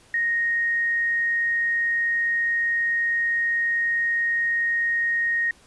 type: tone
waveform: sine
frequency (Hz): 1864.7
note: A#6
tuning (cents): 0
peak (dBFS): -20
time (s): 0.14-5.51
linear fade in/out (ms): 2
effects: pink hiss -54 dBFS RMS until 5.66 s + resampled to 24000 Hz